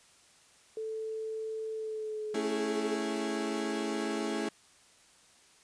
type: tone with pitch glide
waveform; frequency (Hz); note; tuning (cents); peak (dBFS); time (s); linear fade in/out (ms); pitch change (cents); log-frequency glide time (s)
sine; 440 to 425.7; A4 to G#4; 0 to +43; -34; 0.77-2.95; 2; -57; 1.73-2.34
type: chord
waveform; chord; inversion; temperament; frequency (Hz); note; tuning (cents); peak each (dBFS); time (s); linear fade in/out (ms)
35% pulse; A major seventh; none; equal with one note detuned; 220 / 277.2 / 329.6 / 412.7; A3 / C#4 / E4 / G#4; 0 / 0 / 0 / -11; -35 / -37 / -35 / -35; 2.34-4.49; 5
effects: white hiss -61 dBFS RMS until 5.63 s + resampled to 22050 Hz